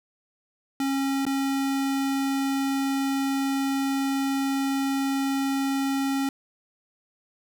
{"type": "tone with dropouts", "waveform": "square", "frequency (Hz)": 272.7, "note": "C#4", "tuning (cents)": -28, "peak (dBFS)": -24, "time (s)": [0.8, 6.29], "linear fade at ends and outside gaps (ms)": 2, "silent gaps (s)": [1.253, 1.265], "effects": []}